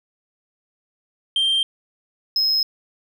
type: tone pair in turn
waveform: sine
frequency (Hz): 3165 / 5138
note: G7 / E8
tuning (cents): +16 / -45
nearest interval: minor sixth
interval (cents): 839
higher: second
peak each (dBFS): -14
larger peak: neither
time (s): 1.36-1.63 / 2.36-2.63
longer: neither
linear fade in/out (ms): 2
effects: tanh soft clip ceiling -15 dBFS